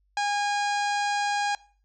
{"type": "harmonic tone", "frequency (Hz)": 818, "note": "G#5", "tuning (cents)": -26, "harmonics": [1, 2, 3, 4, 5, 6, 7, 8, 9, 10], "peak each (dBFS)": [-25, -31, -35, -40, -38, -40, -45, -43, -47, -50], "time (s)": [0.17, 1.55], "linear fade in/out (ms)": 2, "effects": ["noise-tail reverb RT60 0.4 s tail -20 dB re dry", "added 49 Hz sine -65 dBFS peak until 1.84 s"]}